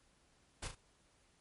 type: noise with echo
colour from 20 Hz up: pink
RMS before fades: -42 dBFS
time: 0.62-0.68 s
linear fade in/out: 10 ms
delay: 36 ms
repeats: 2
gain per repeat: -7 dB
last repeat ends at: 0.752 s
effects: pink hiss -71 dBFS RMS until 1.4 s + MP3 48 kbps